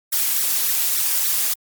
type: noise with flanger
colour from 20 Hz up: blue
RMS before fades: -20 dBFS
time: 0.12-1.54 s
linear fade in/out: 10 ms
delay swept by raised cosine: 0.5 to 4.4 ms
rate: 3.5 Hz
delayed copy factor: +0.85
effects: Opus 48 kbps